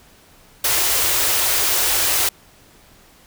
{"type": "band-stop noise", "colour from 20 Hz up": "white", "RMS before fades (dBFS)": -18, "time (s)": [0.64, 2.29], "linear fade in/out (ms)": 5, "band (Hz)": [120, 300], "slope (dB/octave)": 48, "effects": ["pink hiss -50 dBFS RMS until 3.26 s"]}